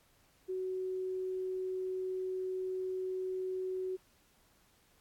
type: tone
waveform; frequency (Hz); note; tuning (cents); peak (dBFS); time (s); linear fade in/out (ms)
sine; 373; F#4; +14; -34; 0.48-3.97; 20
effects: pink hiss -68 dBFS RMS until 5 s + AAC 64 kbps